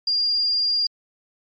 sine tone, 4806 Hz, D8, 39 cents sharp, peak -18 dBFS, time 0.07-0.87 s, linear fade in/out 5 ms, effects MP3 32 kbps

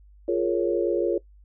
sine chord, Bb minor seventh, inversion second, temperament equal, 349.2 / 415.3 / 466.2 / 554.4 Hz, F4 / Ab4 / Bb4 / Db5, 0 / 0 / 0 / 0 cents, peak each -24 / -28 / -27 / -27 dBFS, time 0.28-1.18 s, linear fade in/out 5 ms, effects noise-tail reverb RT60 0.1 s tail -19 dB re dry + added 50 Hz sine -49 dBFS peak until 1.44 s

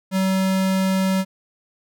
square tone, 190 Hz, F#3, 46 cents sharp, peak -18 dBFS, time 0.11-1.25 s, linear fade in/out 50 ms, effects none

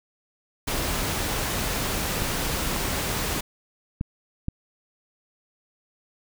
pink noise, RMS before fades -27 dBFS, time 0.67-3.41 s, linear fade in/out 10 ms
clicks, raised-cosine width 5 ms, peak -14 dBFS, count 3, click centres 2.221 / 4.011 / 4.484 s
effects none

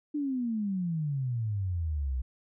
sine exponential sweep, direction down, 302.6 to 61.2 Hz, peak -28 dBFS, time 0.14-2.22 s, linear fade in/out 10 ms, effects none

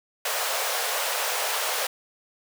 pink high-pass noise, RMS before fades -27 dBFS, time 0.25-1.87 s, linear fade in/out 5 ms, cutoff 480 Hz, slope 48 dB/octave, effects none

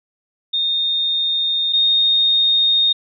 sine tone pair in turn, 3667 / 3693 Hz, A#7 / A#7, -29 / -17 cents, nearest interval unison, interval 12 cents, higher second, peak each -16 / -12 dBFS, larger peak second, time 0.53-1.73 / 1.73-2.93 s, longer neither, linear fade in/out 10 ms, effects none

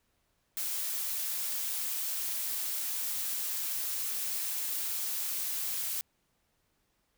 blue noise, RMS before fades -34 dBFS, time 0.57-6.01 s, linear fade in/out 0 ms, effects pink hiss -75 dBFS RMS until 7.17 s

